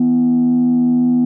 sine tone with frequency modulation, 246.9 Hz, B3, in tune, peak -9 dBFS, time 0-1.25 s, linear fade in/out 5 ms, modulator 85.5 Hz, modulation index 0.28, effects tanh soft clip ceiling -8 dBFS

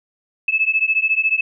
sine beating tone pair, 2600 / 2614 Hz, E7 / E7, -24 / -15 cents, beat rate 14 Hz, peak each -18 dBFS, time 0.48-1.41 s, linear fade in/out 5 ms, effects none

